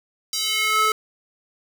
square tone with high-pass filter sweep, 432.9 Hz, A4, 28 cents flat, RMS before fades -21 dBFS, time 0.33-0.92 s, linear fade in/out 2 ms, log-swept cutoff 5000 to 890 Hz, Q 2.2, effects none

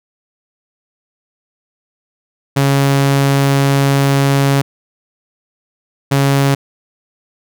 sawtooth tone pair in turn, 138.59 / 138.59 Hz, C#3 / C#3, 0 / 0 cents, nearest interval unison, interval 0 cents, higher neither, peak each -6 dBFS, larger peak neither, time 2.56-4.62 / 6.11-6.55 s, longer first, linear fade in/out 10 ms, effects none

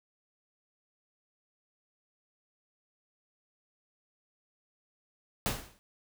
pink noise with exponential decay, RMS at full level -28 dBFS, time 5.46-5.79 s, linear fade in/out 0 ms, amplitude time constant 71 ms, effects none

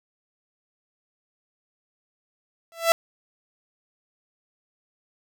sawtooth tone with exponential growth, 666 Hz, E5, 18 cents sharp, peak -8 dBFS, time 2.72-2.92 s, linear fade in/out 0 ms, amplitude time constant 43 ms, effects none

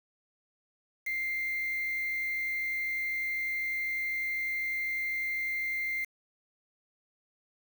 sine tone with quantisation, 2096 Hz, C7, 2 cents sharp, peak -30 dBFS, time 1.06-6.05 s, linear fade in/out 10 ms, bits 7, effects none

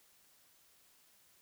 silence, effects white hiss -67 dBFS RMS until 1.41 s

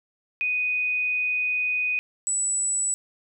sine tone pair in turn, 2489 / 7902 Hz, D#7 / B8, 0 / 0 cents, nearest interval octave + minor sixth, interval 2000 cents, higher second, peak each -22 dBFS, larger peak neither, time 0.41-1.99 / 2.27-2.94 s, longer first, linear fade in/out 0 ms, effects none

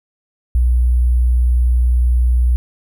sine tone with sample-and-hold, 61 Hz, B1, 21 cents flat, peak -10 dBFS, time 0.55-2.56 s, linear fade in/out 0 ms, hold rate 11025 Hz, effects none

